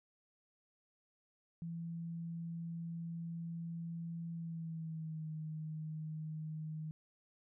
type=tone with pitch glide; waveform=sine; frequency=167.3 to 156.1 Hz; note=E3 to D#3; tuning=+26 to +6 cents; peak=-40 dBFS; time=1.62-6.91 s; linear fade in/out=0 ms; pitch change=-120 cents; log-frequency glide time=4.33-5.3 s; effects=none